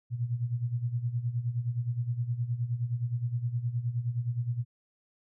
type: tone with tremolo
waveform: sine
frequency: 120 Hz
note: B2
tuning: 49 cents flat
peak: -25 dBFS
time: 0.1-4.65 s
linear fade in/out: 50 ms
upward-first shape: sine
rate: 9.6 Hz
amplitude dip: 75%
effects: none